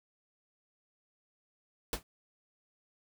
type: noise with exponential decay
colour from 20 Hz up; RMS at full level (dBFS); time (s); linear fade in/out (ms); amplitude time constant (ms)
pink; -29; 1.93-2.03; 1; 21
effects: none